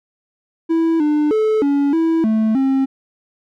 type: tone with pitch steps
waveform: triangle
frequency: 328.2 / 299.2 / 434 / 282.9 / 326.9 / 219.3 / 268 Hz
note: E4 / D4 / A4 / C#4 / E4 / A3 / C4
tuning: -8 / +32 / -24 / +35 / -14 / -6 / +42 cents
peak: -11 dBFS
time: 0.69-2.86 s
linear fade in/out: 20 ms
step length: 310 ms
effects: none